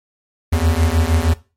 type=beating tone pair; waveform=square; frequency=78.4 / 84.8 Hz; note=D#2 / E2; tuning=+14 / +50 cents; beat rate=6.4 Hz; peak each=-17 dBFS; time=0.52-1.34 s; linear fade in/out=10 ms; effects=noise-tail reverb RT60 0.3 s tail -18 dB re dry + MP3 64 kbps